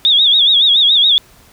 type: tone with vibrato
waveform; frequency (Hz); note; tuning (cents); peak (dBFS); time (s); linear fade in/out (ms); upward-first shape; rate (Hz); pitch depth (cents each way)
sine; 3529; A7; +4; -7; 0.05-1.18; 0; sine; 7.1; 130
effects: pink hiss -46 dBFS RMS until 1.52 s